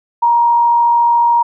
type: tone with frequency modulation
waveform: sine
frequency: 943 Hz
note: A#5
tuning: 20 cents sharp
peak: -8 dBFS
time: 0.22-1.43 s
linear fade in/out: 10 ms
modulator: 46.1 Hz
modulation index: 0.22
effects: none